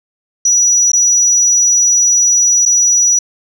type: tone with dropouts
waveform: sine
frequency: 5860 Hz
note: F#8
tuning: 18 cents flat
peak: -6 dBFS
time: 0.45-3.19 s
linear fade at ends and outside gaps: 5 ms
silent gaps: 0.918-0.932 / 2.654-2.659 s
effects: tanh soft clip ceiling -4 dBFS